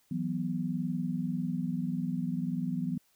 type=chord; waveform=sine; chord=E suspended second; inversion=none; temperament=equal; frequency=164.81 / 185 / 246.9 Hz; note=E3 / F#3 / B3; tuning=0 / 0 / 0 cents; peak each=-34 dBFS; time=0.11-2.98 s; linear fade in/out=5 ms; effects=white hiss -69 dBFS RMS until 3.15 s